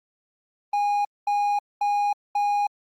triangle tone bursts, 820 Hz, G#5, 22 cents flat, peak -18 dBFS, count 4, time 0.73-2.67 s, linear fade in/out 5 ms, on 320 ms, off 220 ms, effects Opus 32 kbps

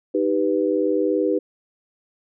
sine chord, Eb augmented, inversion none, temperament equal, 311.1 / 392 / 493.9 Hz, Eb4 / G4 / B4, 0 / 0 / 0 cents, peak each -22 dBFS, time 0.14-1.39 s, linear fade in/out 10 ms, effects none

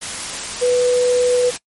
sine tone in noise, 493.9 Hz, B4, in tune, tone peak -12 dBFS, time 0.61-1.51 s, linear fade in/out 20 ms, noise white, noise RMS -26 dBFS, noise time 0.01-1.58 s, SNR +11 dB, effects noise-tail reverb RT60 0.1 s tail -22 dB re dry + MP3 48 kbps

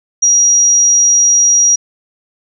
sine tone, 5740 Hz, F8, 47 cents sharp, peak -6 dBFS, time 0.22-1.76 s, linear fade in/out 10 ms, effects none

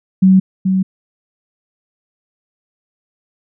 sine tone with echo, 188.9 Hz, F#3, 36 cents sharp, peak -5 dBFS, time 0.22-0.4 s, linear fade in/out 10 ms, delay 430 ms, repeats 1, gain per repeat -6 dB, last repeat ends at 0.83 s, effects none

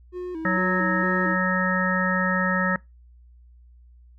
triangle tone with vibrato, 340.6 Hz, F4, 43 cents flat, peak -27 dBFS, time 0.12-1.37 s, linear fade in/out 50 ms, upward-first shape square, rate 2.2 Hz, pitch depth 99 cents each way
harmonic tone, 185 Hz, F#3, in tune, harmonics 1 / 3 / 5 / 7 / 9 / 10, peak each -24 / -29 / -33 / -27 / -29 / -26 dBFS, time 0.45-2.76 s, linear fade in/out 2 ms
effects noise-tail reverb RT60 0.2 s tail -23 dB re dry + added 60 Hz sine -48 dBFS peak until 4.18 s

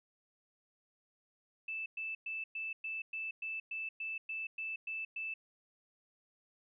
sine tone bursts, 2637 Hz, E7, in tune, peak -37 dBFS, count 13, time 1.68-5.34 s, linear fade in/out 5 ms, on 180 ms, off 110 ms, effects none

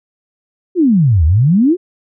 sine exponential two-way sweep, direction down then up, 385.1 to 73.42 to 385.1 Hz, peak -7 dBFS, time 0.75-1.77 s, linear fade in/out 50 ms, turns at 1.25 s, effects none

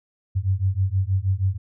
sine beating tone pair, 92.6 / 98.9 Hz, F#2 / G2, +2 / +16 cents, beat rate 6.3 Hz, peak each -22 dBFS, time 0.35-1.58 s, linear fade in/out 20 ms, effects none

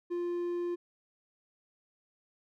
triangle tone, 349.2 Hz, F4, in tune, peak -29 dBFS, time 0.1-0.76 s, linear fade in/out 20 ms, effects none

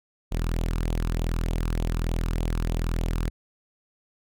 sawtooth tone with flanger, 41.26 Hz, E1, 2 cents sharp, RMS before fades -26 dBFS, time 0.31-3.3 s, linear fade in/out 20 ms, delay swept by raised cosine 0.28 to 0.8 ms, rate 3.3 Hz, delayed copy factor +0.5, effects none

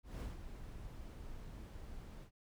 brown noise with ADSR envelope, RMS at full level -41 dBFS, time 0.03-2.31 s, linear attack 170 ms, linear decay 160 ms, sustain -8 dB, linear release 83 ms, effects none

